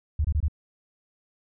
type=tone bursts; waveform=sine; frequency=75.2 Hz; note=D2; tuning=42 cents sharp; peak=-20 dBFS; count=4; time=0.19-0.483 s; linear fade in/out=5 ms; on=56 ms; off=23 ms; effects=none